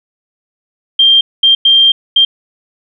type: tone bursts at uneven times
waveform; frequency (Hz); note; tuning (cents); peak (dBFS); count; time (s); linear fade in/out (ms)
sine; 3180; G7; +24; -4; 4; 0.99-1.21 / 1.43-1.55 / 1.65-1.92 / 2.16-2.25; 5
effects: none